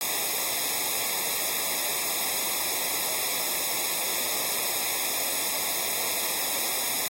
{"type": "noise with comb filter", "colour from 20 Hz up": "white", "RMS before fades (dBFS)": -28, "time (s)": [0.01, 7.08], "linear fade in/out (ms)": 0, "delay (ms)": 0.67, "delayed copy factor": -1, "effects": ["AAC 48 kbps"]}